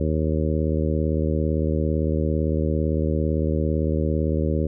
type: harmonic tone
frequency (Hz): 77.78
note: D#2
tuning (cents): 0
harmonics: 1 / 2 / 3 / 4 / 5 / 6 / 7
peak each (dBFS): -23 / -26 / -28 / -29 / -30 / -31 / -31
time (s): 0-4.67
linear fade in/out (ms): 5
effects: none